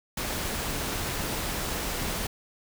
pink noise, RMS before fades -31 dBFS, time 0.17-2.27 s, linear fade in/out 5 ms, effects none

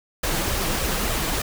pink noise with flanger, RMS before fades -24 dBFS, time 0.23-1.42 s, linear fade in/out 5 ms, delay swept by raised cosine 1.6 to 6.4 ms, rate 3.4 Hz, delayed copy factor +0.6, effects none

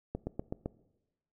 slowing click train, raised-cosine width 2 ms, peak -21 dBFS, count 5, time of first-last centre 0.15-0.66 s, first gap 120 ms, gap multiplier 1.04, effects noise-tail reverb RT60 1.0 s tail -20 dB re dry

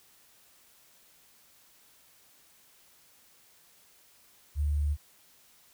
sine tone with sample-and-hold, 73.42 Hz, D2, in tune, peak -25 dBFS, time 4.55-4.97 s, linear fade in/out 50 ms, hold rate 8820 Hz, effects white hiss -61 dBFS RMS until 5.73 s

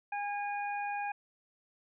harmonic tone, 817 Hz, G#5, 29 cents flat, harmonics 1 / 2 / 3, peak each -34 / -42 / -42 dBFS, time 0.12-1.12 s, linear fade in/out 5 ms, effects none

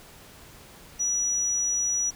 sine tone, 5850 Hz, F#8, 21 cents flat, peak -23 dBFS, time 0.99-2.11 s, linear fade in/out 20 ms, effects pink hiss -49 dBFS RMS until 2.15 s

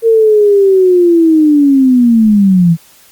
sine linear sweep, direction down, 460 to 161.7 Hz, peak -4 dBFS, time 0.02-2.77 s, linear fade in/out 50 ms, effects white hiss -43 dBFS RMS until 3.11 s + Opus 32 kbps

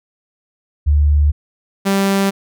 sine / sawtooth tone pair in turn, 73.5 / 196.22 Hz, D2 / G3, +2 / +2 cents, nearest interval octave + perfect fourth, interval 1700 cents, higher second, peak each -9 dBFS, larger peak neither, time 0.86-1.32 / 1.85-2.31 s, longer neither, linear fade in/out 20 ms, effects none

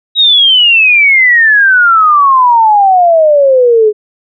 sine exponential sweep, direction down, 3849 to 415.3 Hz, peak -3 dBFS, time 0.15-3.93 s, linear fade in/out 50 ms, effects none

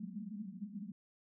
pink band-pass noise, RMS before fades -45 dBFS, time 0-0.92 s, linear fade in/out 5 ms, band 190 to 220 Hz, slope 96 dB/octave, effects none

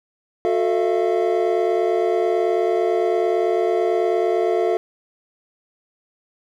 triangle tone cluster, 363.1 / 441.9 / 636 / 685 Hz, F#4 / A4 / D#5 / F5, -33 / +7 / +38 / -34 cents, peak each -19 / -19 / -25 / -21 dBFS, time 0.45-4.77 s, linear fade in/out 0 ms, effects none

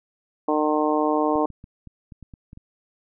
harmonic tone, 152.1 Hz, D#3, 39 cents flat, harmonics 2 / 3 / 4 / 5 / 6 / 7, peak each -23 / -25 / -26 / -27 / -28 / -28 dBFS, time 0.48-1.46 s, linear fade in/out 5 ms
clicks, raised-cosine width 5 ms, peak -29 dBFS, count 9, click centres 1.356 / 1.503 / 1.641 / 1.873 / 2.122 / 2.227 / 2.338 / 2.531 / 2.574 s
effects none

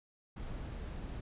brown noise, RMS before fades -42 dBFS, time 0.36-1.21 s, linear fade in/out 10 ms, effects resampled to 8000 Hz

